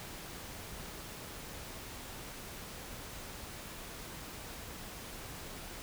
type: silence
effects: pink hiss -46 dBFS RMS until 5.82 s

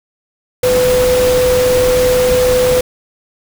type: tone in noise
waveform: sine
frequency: 502 Hz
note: B4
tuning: 28 cents sharp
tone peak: -9 dBFS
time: 0.63-2.81 s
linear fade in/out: 5 ms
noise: pink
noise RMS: -19 dBFS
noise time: 0.63-2.81 s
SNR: +7 dB
effects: none

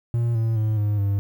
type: tone with pitch steps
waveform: triangle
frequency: 117.8 / 113.07 / 108.52 / 104.16 / 99.98 Hz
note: A#2 / A2 / A2 / G#2 / G2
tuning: +19 / +48 / -23 / +6 / +35 cents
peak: -17 dBFS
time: 0.14-1.19 s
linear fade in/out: 0 ms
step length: 210 ms
effects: 9-bit

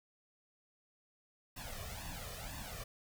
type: noise with flanger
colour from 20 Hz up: pink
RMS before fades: -45 dBFS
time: 1.56-2.84 s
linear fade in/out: 10 ms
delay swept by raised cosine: 1.1 to 1.68 ms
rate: 2 Hz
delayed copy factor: +0.85
effects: none

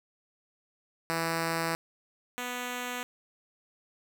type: tone pair in turn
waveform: 5% pulse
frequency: 164.81 / 246.9 Hz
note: E3 / B3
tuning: 0 / 0 cents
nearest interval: perfect fifth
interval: 700 cents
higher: second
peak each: -17 / -22 dBFS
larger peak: first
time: 1.1-1.75 / 2.38-3.03 s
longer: neither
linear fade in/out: 0 ms
effects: none

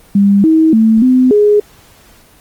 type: tone with pitch steps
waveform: sine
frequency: 200 / 319 / 221.9 / 255.3 / 416.1 Hz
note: G3 / D#4 / A3 / C4 / G#4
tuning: +35 / +43 / +15 / -42 / +3 cents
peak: -5 dBFS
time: 0.15-1.6 s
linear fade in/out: 5 ms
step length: 290 ms
effects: pink hiss -44 dBFS RMS until 2.4 s + Opus 24 kbps

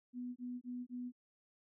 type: tone bursts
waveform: sine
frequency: 246.9 Hz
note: B3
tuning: in tune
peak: -40 dBFS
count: 4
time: 0.13-1.122 s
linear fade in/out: 50 ms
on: 230 ms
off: 24 ms
effects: none

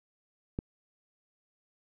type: click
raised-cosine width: 3 ms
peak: -19 dBFS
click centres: 0.589 s
effects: none

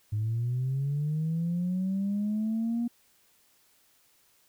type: linear sweep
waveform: sine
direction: up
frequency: 103.83 to 239 Hz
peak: -25 dBFS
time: 0.12-2.88 s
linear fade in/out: 10 ms
effects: tanh soft clip ceiling -23 dBFS + white hiss -65 dBFS RMS until 4.48 s

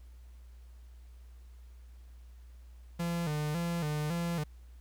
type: tone with vibrato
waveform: 45% pulse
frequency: 160.2 Hz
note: E3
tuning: 49 cents flat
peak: -31 dBFS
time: 2.99-4.44 s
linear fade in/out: 10 ms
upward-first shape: square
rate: 1.8 Hz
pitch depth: 110 cents each way
effects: added 60 Hz sine -49 dBFS peak until 4.8 s + pink hiss -69 dBFS RMS until 4.8 s

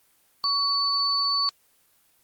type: tone pair together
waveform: sine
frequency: 1123 / 4492 Hz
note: C#6 / C#8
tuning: +22 / +22 cents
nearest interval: 2 octaves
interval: 2400 cents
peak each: -27 / -22 dBFS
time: 0.44-1.49 s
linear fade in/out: 0 ms
effects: white hiss -63 dBFS RMS until 2.23 s + Opus 24 kbps

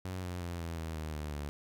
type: tone with pitch steps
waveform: sawtooth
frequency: 92.5 / 89.4 / 86.41 / 83.51 / 80.71 / 78.01 / 75.39 / 72.87 Hz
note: F#2 / F2 / F2 / E2 / E2 / D#2 / D2 / D2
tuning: 0 / +41 / -18 / +23 / -36 / +5 / +46 / -13 cents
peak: -33 dBFS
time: 0.05-1.49 s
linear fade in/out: 0 ms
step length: 180 ms
effects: none

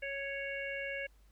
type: harmonic tone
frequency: 554.4 Hz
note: C#5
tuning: in tune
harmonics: 1 / 3 / 4 / 5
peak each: -41 / -42 / -41 / -45 dBFS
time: 0.02-1.07 s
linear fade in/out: 10 ms
effects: added 50 Hz sine -60 dBFS peak until 1.31 s + pink hiss -72 dBFS RMS until 1.31 s

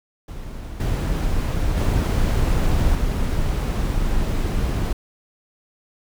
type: noise with level steps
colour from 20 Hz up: brown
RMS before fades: -32 / -21 / -18 / -21 dBFS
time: 0.28-4.93 s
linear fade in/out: 5 ms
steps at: 0.8 / 1.77 / 2.95 s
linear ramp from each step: 2 ms
effects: none

